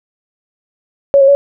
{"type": "tone with pitch steps", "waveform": "sine", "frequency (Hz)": [558, 544, 563], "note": ["C#5", "C#5", "C#5"], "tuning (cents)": [11, -33, 27], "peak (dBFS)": -4, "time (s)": [1.14, 1.35], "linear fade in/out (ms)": 0, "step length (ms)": 70, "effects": []}